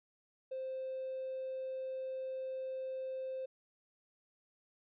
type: tone with hard clipping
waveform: triangle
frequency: 523.3 Hz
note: C5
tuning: in tune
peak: -38 dBFS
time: 0.51-3.46 s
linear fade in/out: 10 ms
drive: 3 dB
effects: resampled to 8000 Hz